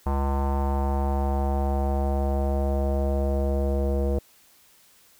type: tone with low-pass filter sweep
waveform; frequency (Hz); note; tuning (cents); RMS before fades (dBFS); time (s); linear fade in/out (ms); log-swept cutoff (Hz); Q
square; 69; C#2; -7; -24; 0.06-4.19; 5; 950 to 540; 3.9
effects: white hiss -57 dBFS RMS until 5.19 s